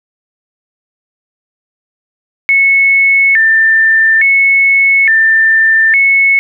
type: tone with vibrato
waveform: sine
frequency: 1982 Hz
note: B6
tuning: 6 cents sharp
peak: -5 dBFS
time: 2.49-6.39 s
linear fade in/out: 0 ms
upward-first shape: square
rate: 0.58 Hz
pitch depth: 180 cents each way
effects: none